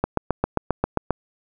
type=click train; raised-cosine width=1 ms; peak=-5 dBFS; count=9; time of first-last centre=0.04-1.107 s; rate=7.5 Hz; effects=none